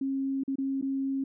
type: tone with dropouts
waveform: sine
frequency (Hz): 270.5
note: C#4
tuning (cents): -42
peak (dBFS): -27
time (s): 0.01-1.24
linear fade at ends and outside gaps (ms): 5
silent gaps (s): 0.436-0.478 / 0.557-0.583 / 0.814-0.824
effects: none